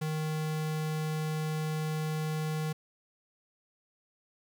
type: tone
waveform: square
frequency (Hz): 155.56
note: D#3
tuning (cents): 0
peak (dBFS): -31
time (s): 0.01-2.73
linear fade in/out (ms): 10
effects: 11-bit